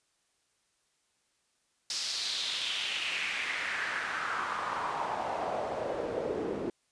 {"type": "noise with band-pass filter sweep", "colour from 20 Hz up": "pink", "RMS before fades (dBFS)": -34, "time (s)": [1.9, 6.7], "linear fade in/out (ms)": 2, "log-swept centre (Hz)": [5100, 360], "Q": 3.2, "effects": ["white hiss -74 dBFS RMS until 6.91 s", "resampled to 22050 Hz"]}